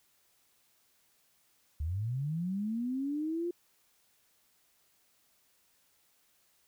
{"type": "linear sweep", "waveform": "sine", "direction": "up", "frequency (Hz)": [70.3, 353.5], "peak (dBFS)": -31, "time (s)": [1.8, 3.51], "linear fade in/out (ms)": 5, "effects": ["white hiss -70 dBFS RMS until 6.67 s"]}